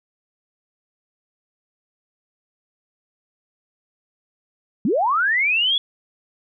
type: linear sweep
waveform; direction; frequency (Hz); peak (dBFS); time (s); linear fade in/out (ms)
sine; up; 173.7 to 3428; -16; 4.85-5.78; 2
effects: none